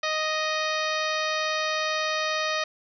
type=harmonic tone with a mistuned harmonic; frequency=622.3 Hz; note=D#5; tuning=in tune; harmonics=1 / 2 / 3 / 4 / 5 / 6 / 7 / 8 / 9; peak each=-30 / -30 / -31 / -33 / -38 / -35 / -37 / -39 / -41 dBFS; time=0.03-2.64 s; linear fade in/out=5 ms; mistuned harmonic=9; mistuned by=+67 cents; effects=none